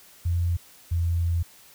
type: tone pair in turn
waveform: sine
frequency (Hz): 86.2 / 84.87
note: F2 / F2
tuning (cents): -22 / -49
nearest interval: unison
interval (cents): 27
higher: first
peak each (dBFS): -21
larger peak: neither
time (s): 0.25-0.57 / 0.91-1.43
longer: second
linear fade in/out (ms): 10
effects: white hiss -52 dBFS RMS until 1.74 s